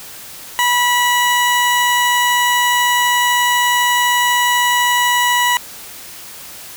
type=tone; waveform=20% pulse; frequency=976 Hz; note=B5; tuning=21 cents flat; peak=-7 dBFS; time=0.59-5.57 s; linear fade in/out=0 ms; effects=white hiss -34 dBFS RMS until 6.76 s